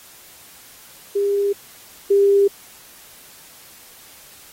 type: tone pair in turn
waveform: sine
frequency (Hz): 402.2 / 399.4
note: G4 / G4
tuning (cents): +44 / +32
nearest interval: unison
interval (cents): 12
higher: first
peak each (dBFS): -16 / -11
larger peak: second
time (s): 1.15-1.53 / 2.1-2.48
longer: neither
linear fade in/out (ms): 10
effects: white hiss -45 dBFS RMS until 4.52 s + AAC 48 kbps